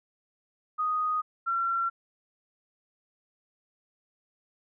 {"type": "tone pair in turn", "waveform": "sine", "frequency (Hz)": [1244.5, 1361.8], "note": ["D#6", "F6"], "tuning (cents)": [0, -44], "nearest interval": "major second", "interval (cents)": 156, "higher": "second", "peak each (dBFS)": -25, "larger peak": "neither", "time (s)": [[0.78, 1.22], [1.46, 1.9]], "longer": "neither", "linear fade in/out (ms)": 20, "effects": []}